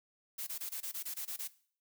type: noise bursts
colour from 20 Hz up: blue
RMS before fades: -40 dBFS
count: 10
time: 0.38-1.478 s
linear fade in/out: 10 ms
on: 90 ms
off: 22 ms
effects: noise-tail reverb RT60 0.5 s tail -18 dB re dry